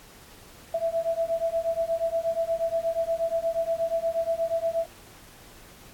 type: beating tone pair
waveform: sine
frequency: 659.3 / 667.7 Hz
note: E5 / E5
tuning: 0 / +22 cents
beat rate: 8.4 Hz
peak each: -27 dBFS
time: 0.74-4.86 s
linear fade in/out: 5 ms
effects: pink hiss -50 dBFS RMS until 5.93 s + AAC 64 kbps